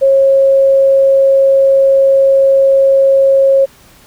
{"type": "tone", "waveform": "sine", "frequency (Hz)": 543, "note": "C#5", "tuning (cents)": -36, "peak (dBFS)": -5, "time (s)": [0.01, 3.66], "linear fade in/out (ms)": 20, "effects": ["pink hiss -43 dBFS RMS until 4.06 s"]}